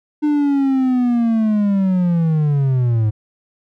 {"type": "linear sweep", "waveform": "triangle", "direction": "down", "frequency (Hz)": [301.5, 104.8], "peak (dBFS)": -11, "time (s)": [0.22, 3.11], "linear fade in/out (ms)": 20, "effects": []}